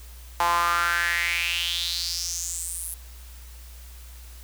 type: tone with high-pass filter sweep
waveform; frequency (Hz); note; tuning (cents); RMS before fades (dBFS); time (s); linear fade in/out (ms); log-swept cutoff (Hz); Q
sawtooth; 172; F3; -26; -26; 0.4-2.94; 2; 900 to 11000; 5.2
effects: added 60 Hz sine -41 dBFS peak until 4.43 s + white hiss -50 dBFS RMS until 4.43 s